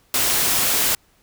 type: noise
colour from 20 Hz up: white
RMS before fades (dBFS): -19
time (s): 0.14-0.95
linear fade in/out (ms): 2
effects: pink hiss -59 dBFS RMS until 1.22 s